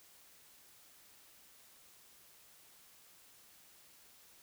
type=silence; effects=white hiss -62 dBFS RMS until 4.42 s